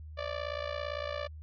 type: tone with amplitude modulation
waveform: sawtooth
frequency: 585 Hz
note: D5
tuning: 7 cents flat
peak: -27 dBFS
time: 0.17-1.28 s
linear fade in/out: 20 ms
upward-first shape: sine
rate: 57.7 Hz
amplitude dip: 85%
effects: added 77 Hz sine -43 dBFS peak until 1.42 s + resampled to 11025 Hz